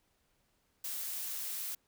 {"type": "noise", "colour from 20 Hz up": "blue", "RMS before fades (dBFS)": -39, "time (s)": [0.84, 1.75], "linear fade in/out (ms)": 5, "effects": ["pink hiss -75 dBFS RMS until 1.87 s"]}